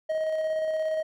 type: tone with tremolo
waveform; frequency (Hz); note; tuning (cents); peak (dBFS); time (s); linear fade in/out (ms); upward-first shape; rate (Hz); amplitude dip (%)
triangle; 630; D#5; +21; -22; 0.09-1.03; 10; square; 17; 25
effects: none